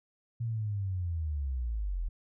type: linear sweep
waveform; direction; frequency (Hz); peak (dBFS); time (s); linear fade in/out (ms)
sine; down; 118.2 to 38.89; -30; 0.4-2.09; 10
effects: none